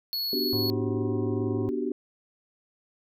square tone, 4373 Hz, C#8, 24 cents flat, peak -28 dBFS, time 0.13-0.7 s, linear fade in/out 0 ms
sine chord, G major seventh, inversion first, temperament equal, 246.9 / 293.7 / 370 / 392 Hz, B3 / D4 / F#4 / G4, 0 / 0 / 0 / 0 cents, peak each -32 dBFS, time 0.33-1.92 s, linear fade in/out 2 ms
harmonic tone, 107.3 Hz, A2, 43 cents flat, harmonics 1 / 3 / 5 / 7 / 9 / 10, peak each -30 / -40 / -44 / -47 / -49 / -50 dBFS, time 0.53-1.69 s, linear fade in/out 0 ms
effects none

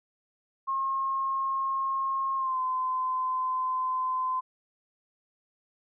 sine tone with pitch glide, 1076 to 1028 Hz, C6 to C6, +48 to -31 cents, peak -26 dBFS, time 0.67-4.41 s, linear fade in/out 20 ms, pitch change -79 cents, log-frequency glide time 2.36-2.59 s, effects none

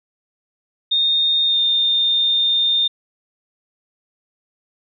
sine tone with pitch glide, 3671 to 3631 Hz, A#7 to A#7, -27 to -46 cents, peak -14 dBFS, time 0.91-2.88 s, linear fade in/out 10 ms, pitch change -19 cents, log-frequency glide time 1.45-1.59 s, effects none

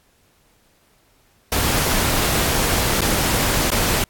pink noise with dropouts, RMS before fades -19 dBFS, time 1.52-4.04 s, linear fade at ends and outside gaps 2 ms, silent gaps 3.008-3.016 / 3.704-3.717 s, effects pink hiss -59 dBFS RMS until 4.09 s + AAC 64 kbps

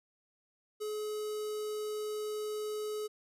square tone with notch filter, 424.8 Hz, G#4, 39 cents sharp, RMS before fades -37 dBFS, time 0.8-3.08 s, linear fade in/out 20 ms, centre 1900 Hz, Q 0.84, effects resampled to 32000 Hz

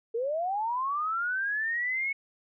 sine linear sweep, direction up, 440.3 to 2216 Hz, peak -27 dBFS, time 0.14-2.13 s, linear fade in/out 10 ms, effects none

